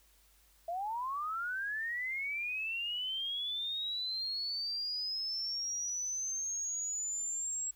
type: linear sweep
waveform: sine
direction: up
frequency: 659 to 7670 Hz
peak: -34 dBFS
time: 0.68-7.71 s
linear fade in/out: 5 ms
effects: added 50 Hz sine -67 dBFS peak until 7.75 s + white hiss -67 dBFS RMS until 7.75 s